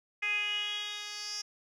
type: tone with band-pass filter sweep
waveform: 10% pulse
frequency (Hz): 415.3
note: G#4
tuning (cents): 0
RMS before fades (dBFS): -35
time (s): 0.22-1.42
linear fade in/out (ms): 10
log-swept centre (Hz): 2300 to 5300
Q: 8.4
effects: none